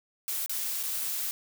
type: noise with dropouts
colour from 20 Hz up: blue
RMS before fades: -32 dBFS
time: 0.28-1.31 s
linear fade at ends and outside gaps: 0 ms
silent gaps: 0.461-0.495 / 0.83-0.835 s
effects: none